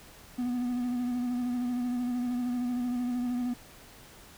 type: tone with vibrato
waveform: triangle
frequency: 245.8 Hz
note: B3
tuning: 8 cents flat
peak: -26 dBFS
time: 0.38-3.54 s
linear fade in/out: 10 ms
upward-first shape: sine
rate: 13 Hz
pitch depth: 31 cents each way
effects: pink hiss -52 dBFS RMS until 4.37 s